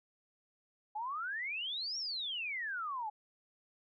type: exponential two-way sweep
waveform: sine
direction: up then down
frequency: 820 to 5660 to 820 Hz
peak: -36 dBFS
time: 0.95-3.1 s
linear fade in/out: 10 ms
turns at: 1.98 s
effects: none